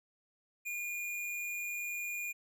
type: tone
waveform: square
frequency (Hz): 2427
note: D#7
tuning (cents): -44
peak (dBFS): -37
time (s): 0.65-2.33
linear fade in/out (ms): 20
effects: none